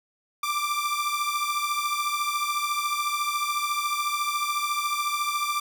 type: beating tone pair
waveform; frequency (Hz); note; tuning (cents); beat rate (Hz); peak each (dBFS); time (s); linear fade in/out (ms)
sawtooth; 1174.7 / 1188.7; D6 / D6; 0 / +21; 14; -23 / -26; 0.43-5.6; 5
effects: none